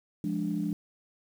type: chord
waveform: sine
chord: D diminished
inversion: first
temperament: equal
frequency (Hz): 174.61 / 207.7 / 293.7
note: F3 / Ab3 / D4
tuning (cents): 0 / 0 / 0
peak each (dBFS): -32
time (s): 0.24-0.73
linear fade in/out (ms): 2
effects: tanh soft clip ceiling -18 dBFS + 9-bit